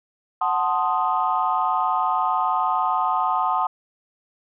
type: chord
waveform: sine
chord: F# diminished seventh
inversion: none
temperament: equal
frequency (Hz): 740 / 880 / 1046.5 / 1244.5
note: F#5 / A5 / C6 / Eb6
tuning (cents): 0 / 0 / 0 / 0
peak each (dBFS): -24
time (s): 0.41-3.67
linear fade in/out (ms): 5
effects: tanh soft clip ceiling -9 dBFS